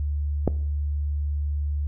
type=click; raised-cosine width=2 ms; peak=-6 dBFS; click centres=0.477 s; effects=noise-tail reverb RT60 0.6 s tail -19 dB re dry + added 73 Hz sine -23 dBFS peak until 1.87 s